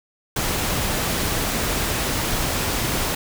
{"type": "noise", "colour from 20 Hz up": "pink", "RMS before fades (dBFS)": -23, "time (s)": [0.36, 3.15], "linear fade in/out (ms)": 5, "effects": []}